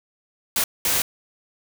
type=noise bursts at uneven times; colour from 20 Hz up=white; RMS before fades=-21 dBFS; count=2; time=0.56-0.64 / 0.85-1.02 s; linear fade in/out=2 ms; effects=none